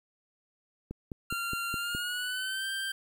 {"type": "click train", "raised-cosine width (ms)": 3, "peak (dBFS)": -24, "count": 6, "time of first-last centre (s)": [0.91, 1.95], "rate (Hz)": 4.81}
{"type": "tone with pitch glide", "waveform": "25% pulse", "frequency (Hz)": [1385, 1572.7], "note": ["F6", "G6"], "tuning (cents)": [-15, 5], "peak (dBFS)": -28, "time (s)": [1.3, 2.92], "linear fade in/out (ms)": 5, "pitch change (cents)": 220, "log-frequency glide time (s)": [1.76, 2.68]}
{"effects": ["10-bit"]}